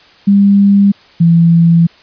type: tone pair in turn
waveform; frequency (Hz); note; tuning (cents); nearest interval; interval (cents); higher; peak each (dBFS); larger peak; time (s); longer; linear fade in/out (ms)
sine; 200 / 167.88; G3 / E3; +35 / +32; minor third; 303; first; -4; neither; 0.27-0.92 / 1.2-1.87; second; 10
effects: white hiss -43 dBFS RMS until 2.02 s + resampled to 11025 Hz